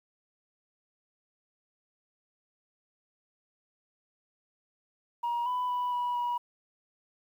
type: tone with pitch steps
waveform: sine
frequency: 950 / 995 / 986 / 975 / 967 Hz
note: A#5 / B5 / B5 / B5 / B5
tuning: +33 / +13 / -3 / -23 / -37 cents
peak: -26 dBFS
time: 5.23-6.38 s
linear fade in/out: 10 ms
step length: 230 ms
effects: tanh soft clip ceiling -26 dBFS + 10-bit